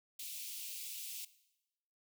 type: high-pass noise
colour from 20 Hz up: white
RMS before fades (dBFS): -45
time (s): 0.19-1.25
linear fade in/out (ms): 5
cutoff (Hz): 2400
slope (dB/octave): 48
effects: noise-tail reverb RT60 0.9 s tail -17 dB re dry